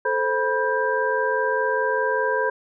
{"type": "tone cluster", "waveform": "sine", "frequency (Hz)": [438.1, 523, 977, 1584], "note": ["A4", "C5", "B5", "G6"], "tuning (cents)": [-7, -1, -19, 18], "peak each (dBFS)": -25, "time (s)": [0.05, 2.5], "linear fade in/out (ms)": 5, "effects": []}